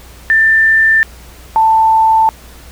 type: tone pair in turn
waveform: sine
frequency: 1782 / 886.4 Hz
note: A6 / A5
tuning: +22 / +13 cents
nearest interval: octave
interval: 1209 cents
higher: first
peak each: -6 dBFS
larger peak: neither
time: 0.3-1.03 / 1.56-2.29 s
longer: neither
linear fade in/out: 0 ms
effects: added 60 Hz sine -36 dBFS peak until 2.71 s + pink hiss -39 dBFS RMS until 2.71 s